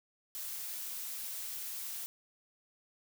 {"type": "noise", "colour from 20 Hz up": "blue", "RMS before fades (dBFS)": -41, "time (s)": [0.35, 2.06], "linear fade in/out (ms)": 0, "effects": []}